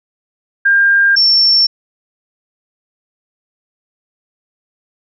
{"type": "tone pair in turn", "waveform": "sine", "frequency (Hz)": [1602, 5426], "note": ["G6", "E8"], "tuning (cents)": [37, 49], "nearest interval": "octave + major sixth", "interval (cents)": 2112, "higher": "second", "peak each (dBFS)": -7, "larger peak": "neither", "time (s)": [[0.65, 1.16], [1.16, 1.67]], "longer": "neither", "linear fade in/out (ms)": 10, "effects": []}